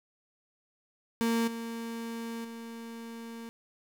35% pulse tone with level steps, 230 Hz, A#3, 23 cents flat, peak -24 / -34 / -39 dBFS, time 1.21-3.49 s, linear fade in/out 0 ms, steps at 1.47 / 2.44 s, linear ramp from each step 10 ms, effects 10-bit

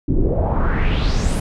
brown noise with low-pass filter sweep, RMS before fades -17 dBFS, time 0.08-1.4 s, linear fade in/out 5 ms, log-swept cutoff 260 to 11000 Hz, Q 3.7, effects none

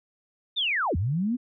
sine linear two-way sweep, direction down then up, 3727 to 75.7 to 256.8 Hz, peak -23 dBFS, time 0.56-1.37 s, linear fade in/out 20 ms, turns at 0.96 s, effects none

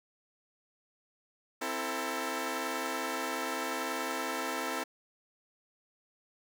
10% pulse chord, A minor, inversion first, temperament equal with one note detuned, 261.6 / 329.6 / 446.4 Hz, C4 / E4 / A4, 0 / 0 / +25 cents, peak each -29 dBFS, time 1.61-4.84 s, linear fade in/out 10 ms, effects none

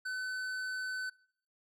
sine tone with tanh clipping, 1513 Hz, F#6, 38 cents sharp, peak -37 dBFS, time 0.05-1.1 s, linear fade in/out 10 ms, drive 12 dB, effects noise-tail reverb RT60 0.6 s tail -23 dB re dry

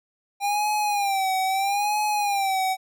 square tone with vibrato, 799 Hz, G5, 33 cents sharp, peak -22 dBFS, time 0.4-2.77 s, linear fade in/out 50 ms, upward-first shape sine, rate 0.77 Hz, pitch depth 96 cents each way, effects none

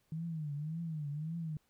sine tone with vibrato, 155.56 Hz, D#3, in tune, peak -36 dBFS, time 0.12-1.57 s, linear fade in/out 2 ms, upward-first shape triangle, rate 1.8 Hz, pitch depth 160 cents each way, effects pink hiss -75 dBFS RMS until 1.69 s

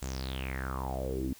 sawtooth tone with low-pass filter sweep, 65.7 Hz, C2, 8 cents sharp, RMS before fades -35 dBFS, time 0.02-1.33 s, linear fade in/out 0 ms, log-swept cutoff 7700 to 260 Hz, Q 7.4, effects white hiss -55 dBFS RMS until 1.39 s

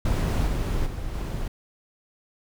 brown noise with level steps, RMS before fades -22 / -25 / -32 / -29 dBFS, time 0.05-1.48 s, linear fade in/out 5 ms, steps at 0.46 / 0.85 / 1.13 s, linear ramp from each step 20 ms, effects none

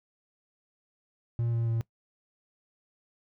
triangle tone with pitch steps, 117.4 / 115.92 / 114.45 Hz, A#2 / A#2 / A#2, +13 / -9 / -31 cents, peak -24 dBFS, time 1.39-1.81 s, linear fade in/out 0 ms, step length 140 ms, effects noise-tail reverb RT60 0.1 s tail -21 dB re dry

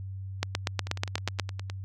two click trains, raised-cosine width 0.2 ms, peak -9 / -20 dBFS, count 9 / 9, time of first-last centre 0.43-1.397 / 0.87-1.699 s, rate 8.27 / 9.65 Hz, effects added 96 Hz sine -35 dBFS peak until 1.84 s

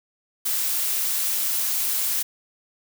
blue noise, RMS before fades -24 dBFS, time 0.45-2.23 s, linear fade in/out 10 ms, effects none

